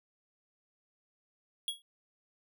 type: tone with exponential decay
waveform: square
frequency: 3322 Hz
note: G#7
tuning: in tune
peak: -29 dBFS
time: 1.68-1.82 s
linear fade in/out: 1 ms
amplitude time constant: 30 ms
effects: none